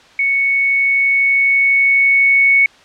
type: tone with level ramp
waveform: sine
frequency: 2217 Hz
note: C#7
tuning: in tune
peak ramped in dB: -12 to -7 dBFS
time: 0.19-2.66 s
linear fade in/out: 2 ms
effects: white hiss -45 dBFS RMS until 2.84 s + low-pass 4000 Hz 12 dB/octave